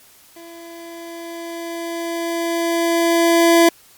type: tone with level ramp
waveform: 25% pulse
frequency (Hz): 336.6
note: E4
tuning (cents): +36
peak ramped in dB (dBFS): -34 to -5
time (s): 0.36-3.69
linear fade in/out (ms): 5
effects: white hiss -49 dBFS RMS until 3.97 s + Opus 48 kbps

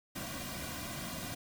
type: noise with comb filter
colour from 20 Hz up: pink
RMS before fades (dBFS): -41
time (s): 0.15-1.35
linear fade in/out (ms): 10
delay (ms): 2.3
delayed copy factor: -0.8
effects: none

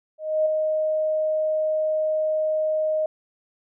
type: tone with ADSR envelope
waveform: sine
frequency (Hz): 622.3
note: D#5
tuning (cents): 0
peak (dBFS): -16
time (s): 0.18-3.06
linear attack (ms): 280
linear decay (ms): 4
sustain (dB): -4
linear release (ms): 3
effects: none

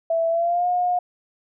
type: tone with pitch glide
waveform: sine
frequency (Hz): 661 to 716.7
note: E5 to F5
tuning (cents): +5 to +45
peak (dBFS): -18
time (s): 0.1-0.99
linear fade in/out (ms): 5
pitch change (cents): +140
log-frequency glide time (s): 0.29-0.67
effects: none

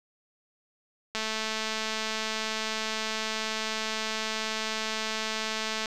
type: click train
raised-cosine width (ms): 0.2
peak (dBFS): -14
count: 1032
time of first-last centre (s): 1.15-5.858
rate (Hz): 219
effects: none

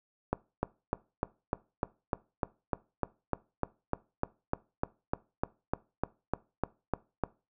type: click train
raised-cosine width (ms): 1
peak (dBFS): -14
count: 24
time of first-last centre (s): 0.33-7.237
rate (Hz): 3.33
effects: noise-tail reverb RT60 0.3 s tail -21 dB re dry

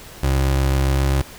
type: tone with pitch glide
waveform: 30% pulse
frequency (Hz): 67.4 to 67.99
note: C#2 to C#2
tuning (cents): -48 to -33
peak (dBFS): -13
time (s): 0.23-1.22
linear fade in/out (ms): 5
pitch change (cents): +15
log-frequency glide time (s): 0.94-1.01
effects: pink hiss -40 dBFS RMS until 1.38 s

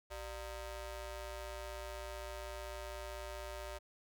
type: ring-modulated tone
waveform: sawtooth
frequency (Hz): 326.9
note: E4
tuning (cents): -14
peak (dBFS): -36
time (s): 0.1-3.79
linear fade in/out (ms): 20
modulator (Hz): 269
effects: none

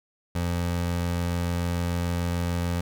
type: tone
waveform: 25% pulse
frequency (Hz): 86.8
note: F2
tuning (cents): -10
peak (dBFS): -21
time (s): 0.35-2.81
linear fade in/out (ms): 5
effects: none

